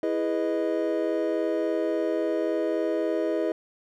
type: chord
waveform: triangle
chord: E major seventh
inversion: none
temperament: equal with one note detuned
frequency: 329.6 / 413.2 / 493.9 / 622.3 Hz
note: E4 / G#4 / B4 / D#5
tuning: 0 / -9 / 0 / 0 cents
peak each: -26 / -28 / -29 / -27 dBFS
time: 0.03-3.52 s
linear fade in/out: 2 ms
effects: none